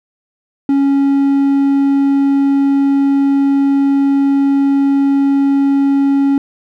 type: tone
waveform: triangle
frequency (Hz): 277.2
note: C#4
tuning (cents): 0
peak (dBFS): -7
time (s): 0.69-6.38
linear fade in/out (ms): 2
effects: none